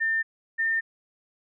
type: tone pair in turn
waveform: sine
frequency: 1800 / 1808.7 Hz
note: A6 / A6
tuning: +39 / +47 cents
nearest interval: unison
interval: 8 cents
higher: second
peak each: -22 dBFS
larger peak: neither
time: 0-0.23 / 0.58-0.81 s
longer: neither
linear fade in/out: 20 ms
effects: none